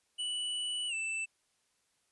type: tone with pitch glide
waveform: square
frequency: 2960 to 2652 Hz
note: F#7 to E7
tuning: 0 to +10 cents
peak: -34 dBFS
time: 0.18-1.26 s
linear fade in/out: 20 ms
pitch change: -190 cents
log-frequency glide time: 0.88-0.94 s
effects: white hiss -75 dBFS RMS until 2.11 s + resampled to 24000 Hz

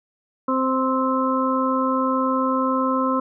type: harmonic tone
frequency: 261.6 Hz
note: C4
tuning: in tune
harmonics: 1 / 2 / 4 / 5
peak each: -22 / -25 / -23 / -26 dBFS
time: 0.48-3.2 s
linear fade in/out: 5 ms
effects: none

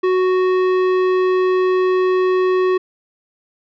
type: tone with tanh clipping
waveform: triangle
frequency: 370 Hz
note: F#4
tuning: in tune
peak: -15 dBFS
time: 0.03-2.78 s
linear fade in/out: 10 ms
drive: 18 dB
effects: none

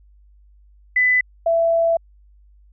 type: tone pair in turn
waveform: sine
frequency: 2000 / 666.1 Hz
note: B6 / E5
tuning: +21 / +18 cents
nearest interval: octave + perfect fifth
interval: 1903 cents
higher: first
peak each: -13 / -14 dBFS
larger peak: first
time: 0.96-1.21 / 1.46-1.97 s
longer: second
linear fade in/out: 5 ms
effects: added 50 Hz sine -48 dBFS peak until 2.72 s

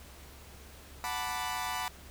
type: chord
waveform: sawtooth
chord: B minor seventh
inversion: second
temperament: equal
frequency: 740 / 880 / 987.8 / 1174.7 Hz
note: F#5 / A5 / B5 / D6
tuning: 0 / 0 / 0 / 0 cents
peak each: -35 / -36 / -33 / -37 dBFS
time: 1.04-1.88 s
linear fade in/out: 0 ms
effects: added 69 Hz sine -52 dBFS peak until 2.1 s + pink hiss -53 dBFS RMS until 2.1 s

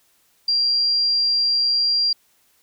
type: tone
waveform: sine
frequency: 4757 Hz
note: D8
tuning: 21 cents sharp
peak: -16 dBFS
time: 0.48-2.13 s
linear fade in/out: 5 ms
effects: white hiss -61 dBFS RMS until 2.62 s

